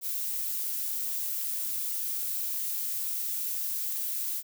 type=noise; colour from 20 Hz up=violet; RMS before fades=-32 dBFS; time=0.01-4.43 s; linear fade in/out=50 ms; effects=none